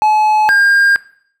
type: tone pair in turn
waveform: triangle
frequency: 856 / 1608.5 Hz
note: A5 / G6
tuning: -48 / +44 cents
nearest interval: major seventh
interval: 1092 cents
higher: second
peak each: -6 dBFS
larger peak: neither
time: 0.02-0.49 / 0.49-0.96 s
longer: neither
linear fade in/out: 0 ms
effects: noise-tail reverb RT60 0.6 s tail -18 dB re dry

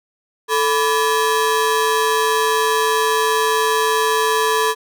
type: ring-modulated tone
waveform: 30% pulse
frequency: 717 Hz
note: F5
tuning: 45 cents sharp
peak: -9 dBFS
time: 0.48-4.75 s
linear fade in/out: 50 ms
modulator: 277 Hz
effects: none

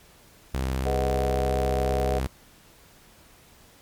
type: tone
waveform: sawtooth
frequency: 65.41 Hz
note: C2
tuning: in tune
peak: -21 dBFS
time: 0.54-2.27 s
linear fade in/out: 0 ms
type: chord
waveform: sine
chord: G# minor seventh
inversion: none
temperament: equal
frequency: 415.3 / 493.9 / 622.3 / 740 Hz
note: G#4 / B4 / D#5 / F#5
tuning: 0 / 0 / 0 / 0 cents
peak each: -30 dBFS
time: 0.85-2.2 s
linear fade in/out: 20 ms
effects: pink hiss -54 dBFS RMS until 3.81 s + MP3 96 kbps

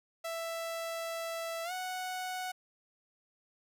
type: tone with pitch glide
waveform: sawtooth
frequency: 662 to 738.8 Hz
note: E5 to F#5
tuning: +7 to -3 cents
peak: -32 dBFS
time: 0.24-2.52 s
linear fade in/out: 10 ms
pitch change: +190 cents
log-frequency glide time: 1.64-1.72 s
effects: none

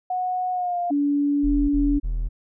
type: tone with pitch glide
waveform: sine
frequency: 733 to 701.5 Hz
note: F#5 to F5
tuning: -16 to +8 cents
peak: -22 dBFS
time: 0.1-0.91 s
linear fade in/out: 5 ms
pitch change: -76 cents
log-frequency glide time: 0.52-0.79 s
type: tone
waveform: sine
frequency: 287.1 Hz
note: D4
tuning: 39 cents flat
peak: -18 dBFS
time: 0.9-2 s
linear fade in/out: 20 ms
type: tone bursts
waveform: triangle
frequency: 40.6 Hz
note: E1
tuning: 26 cents flat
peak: -20 dBFS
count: 3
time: 1.43-2.29 s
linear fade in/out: 20 ms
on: 260 ms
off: 40 ms
effects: none

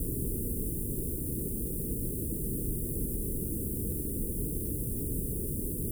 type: band-stop noise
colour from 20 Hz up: pink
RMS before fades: -33 dBFS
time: 0-5.91 s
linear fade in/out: 2 ms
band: 440 to 9300 Hz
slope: 48 dB/octave
effects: none

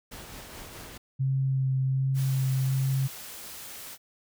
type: noise with tremolo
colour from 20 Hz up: pink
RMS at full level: -42 dBFS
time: 0.11-0.98 s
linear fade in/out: 10 ms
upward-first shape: triangle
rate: 4.7 Hz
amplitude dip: 30%
type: tone with vibrato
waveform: sine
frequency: 133.1 Hz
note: C3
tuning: 30 cents sharp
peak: -23 dBFS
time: 1.19-3.08 s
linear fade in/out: 20 ms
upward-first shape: sine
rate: 1.3 Hz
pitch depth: 14 cents each way
type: noise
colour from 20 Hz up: white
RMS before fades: -42 dBFS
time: 2.14-3.98 s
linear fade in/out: 50 ms
effects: none

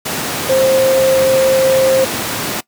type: tone in noise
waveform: sine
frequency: 528 Hz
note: C5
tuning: 16 cents sharp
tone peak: -9 dBFS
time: 0.49-2.05 s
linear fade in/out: 10 ms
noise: pink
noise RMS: -19 dBFS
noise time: 0.05-2.61 s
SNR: +7 dB
effects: noise-tail reverb RT60 0.1 s tail -20 dB re dry + high-pass 150 Hz 12 dB/octave

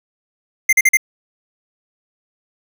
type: tone bursts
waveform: square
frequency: 2093 Hz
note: C7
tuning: in tune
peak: -9 dBFS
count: 4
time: 0.69-0.971 s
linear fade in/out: 5 ms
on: 38 ms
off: 43 ms
effects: none

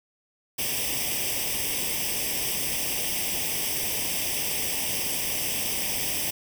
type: noise with comb filter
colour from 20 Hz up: white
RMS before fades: -28 dBFS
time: 0.58-6.31 s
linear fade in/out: 10 ms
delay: 0.36 ms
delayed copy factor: +0.85
effects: none

